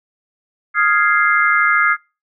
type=chord; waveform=sine; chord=F minor seventh; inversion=third; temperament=equal; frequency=1244.5 / 1396.9 / 1661.2 / 2093 Hz; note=Eb6 / F6 / Ab6 / C7; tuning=0 / 0 / 0 / 0 cents; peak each=-17 dBFS; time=0.74-1.97 s; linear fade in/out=50 ms; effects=noise-tail reverb RT60 0.3 s tail -26 dB re dry